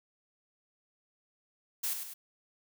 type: noise with echo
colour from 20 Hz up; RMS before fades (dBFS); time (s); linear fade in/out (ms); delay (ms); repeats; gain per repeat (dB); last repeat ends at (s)
blue; -33; 1.83-1.94; 10; 100; 2; -6; 2.14
effects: none